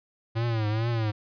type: tone with vibrato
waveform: square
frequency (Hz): 111.8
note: A2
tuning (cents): +28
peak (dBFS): -25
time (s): 0.35-1.12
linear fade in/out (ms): 20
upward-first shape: triangle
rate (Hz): 2.3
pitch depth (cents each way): 120
effects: resampled to 11025 Hz